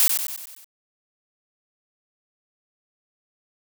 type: noise with echo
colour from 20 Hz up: blue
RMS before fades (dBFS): -17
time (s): 0-0.08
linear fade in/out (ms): 0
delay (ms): 94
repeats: 6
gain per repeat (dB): -5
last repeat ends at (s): 0.644
effects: none